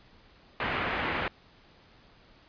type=low-pass noise; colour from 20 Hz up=white; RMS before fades=-31 dBFS; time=0.6-1.28 s; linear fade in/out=2 ms; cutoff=2400 Hz; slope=24 dB/octave; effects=pink hiss -58 dBFS RMS until 2.48 s + resampled to 11025 Hz